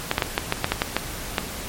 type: clicks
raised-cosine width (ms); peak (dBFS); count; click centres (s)
0.3; -3; 10; 0.114 / 0.181 / 0.222 / 0.379 / 0.524 / 0.644 / 0.72 / 0.819 / 0.966 / 1.382
effects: pink hiss -33 dBFS RMS until 1.68 s + MP3 64 kbps